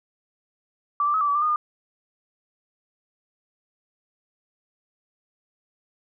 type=tone with pitch steps; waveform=sine; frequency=1162 / 1177 / 1280 / 1167 / 1145 / 1186 / 1228 / 1211 Hz; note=D6 / D6 / D#6 / D6 / D6 / D6 / D#6 / D#6; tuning=-19 / +3 / +49 / -11 / -44 / +17 / -23 / -47 cents; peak=-19 dBFS; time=1-1.56 s; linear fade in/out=2 ms; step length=70 ms; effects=none